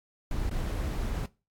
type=noise with dropouts; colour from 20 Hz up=brown; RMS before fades=-31 dBFS; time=0.31-1.26 s; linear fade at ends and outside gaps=2 ms; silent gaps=0.496-0.511 s; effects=noise-tail reverb RT60 0.3 s tail -21 dB re dry + AAC 64 kbps